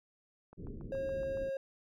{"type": "click train", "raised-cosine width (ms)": 1, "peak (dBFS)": -39, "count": 7, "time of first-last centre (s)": [0.53, 1.373], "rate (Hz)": 7.12}
{"type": "low-pass noise", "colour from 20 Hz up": "pink", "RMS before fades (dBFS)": -45, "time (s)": [0.57, 1.5], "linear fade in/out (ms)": 20, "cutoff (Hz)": 440, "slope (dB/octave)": 48}
{"type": "tone", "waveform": "triangle", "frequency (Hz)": 540, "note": "C#5", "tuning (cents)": -45, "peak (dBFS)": -32, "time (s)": [0.92, 1.57], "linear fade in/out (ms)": 2}
{"effects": []}